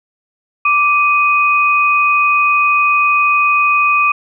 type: tone pair together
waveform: sine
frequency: 1172.7 / 2500 Hz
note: D6 / D#7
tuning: -3 / +8 cents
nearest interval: octave + minor second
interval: 1311 cents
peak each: -12 dBFS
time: 0.65-4.12 s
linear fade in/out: 5 ms
effects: none